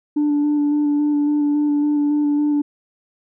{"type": "tone with vibrato", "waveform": "sine", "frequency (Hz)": 293.7, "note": "D4", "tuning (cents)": 0, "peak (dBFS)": -13, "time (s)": [0.16, 2.62], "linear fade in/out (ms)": 10, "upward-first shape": "square", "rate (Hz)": 3.6, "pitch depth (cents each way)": 13, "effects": ["tanh soft clip ceiling -13 dBFS"]}